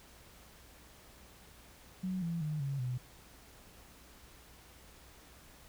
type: tone with pitch steps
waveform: sine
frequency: 185.7 / 168.33 / 152.59 / 138.32 / 125.38 Hz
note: F#3 / E3 / D#3 / C#3 / B2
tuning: +7 / +37 / -33 / -3 / +27 cents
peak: -33 dBFS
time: 2.03-2.98 s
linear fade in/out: 10 ms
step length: 190 ms
effects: added 60 Hz sine -63 dBFS peak until 5.68 s + pink hiss -58 dBFS RMS until 5.68 s